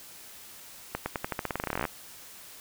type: accelerating click train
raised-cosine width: 0.5 ms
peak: -14 dBFS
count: 21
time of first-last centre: 0.95-1.853 s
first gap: 110 ms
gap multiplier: 0.89
effects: white hiss -48 dBFS RMS until 2.6 s